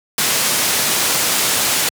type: low-pass noise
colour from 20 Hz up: white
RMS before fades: -17 dBFS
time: 0.18-1.89 s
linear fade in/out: 2 ms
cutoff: 11000 Hz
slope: 12 dB/octave
effects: high-pass 100 Hz 12 dB/octave